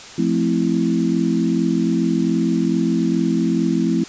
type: chord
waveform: sine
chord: F major seventh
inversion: none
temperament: equal with one note detuned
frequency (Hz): 174.61 / 219.1 / 261.6 / 329.6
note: F3 / A3 / C4 / E4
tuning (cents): 0 / -7 / 0 / 0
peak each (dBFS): -21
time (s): 0.18-4.04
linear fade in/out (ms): 5
effects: white hiss -37 dBFS RMS until 4.08 s + resampled to 16000 Hz